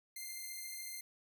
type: beating tone pair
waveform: 5% pulse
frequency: 2093 / 2107 Hz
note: C7 / C7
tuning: 0 / +12 cents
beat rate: 14 Hz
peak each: -34 / -40 dBFS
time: 0.16-1.01 s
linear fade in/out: 5 ms
effects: none